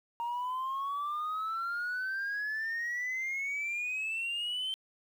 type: exponential sweep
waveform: sine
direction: up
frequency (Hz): 932.3 to 3119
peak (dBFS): -30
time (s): 0.2-4.74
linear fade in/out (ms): 0
effects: tanh soft clip ceiling -30 dBFS + 10-bit